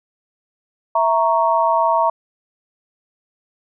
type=chord; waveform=sine; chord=A# diminished; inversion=second; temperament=equal; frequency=659.3 / 932.3 / 1108.7 Hz; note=E5 / A#5 / C#6; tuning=0 / 0 / 0 cents; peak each=-18 / -16 / -20 dBFS; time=0.95-2.1 s; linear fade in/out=5 ms; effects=none